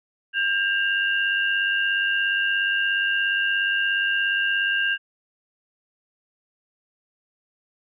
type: tone cluster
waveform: sine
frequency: 1600 / 2748 / 2845 Hz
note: G6 / F7 / F7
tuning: +35 / -29 / +31 cents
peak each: -21 / -28 / -28 dBFS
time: 0.33-4.98 s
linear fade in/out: 50 ms
effects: none